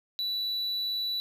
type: tone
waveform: triangle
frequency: 3951 Hz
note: B7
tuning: in tune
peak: -27 dBFS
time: 0.19-1.2 s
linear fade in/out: 0 ms
effects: none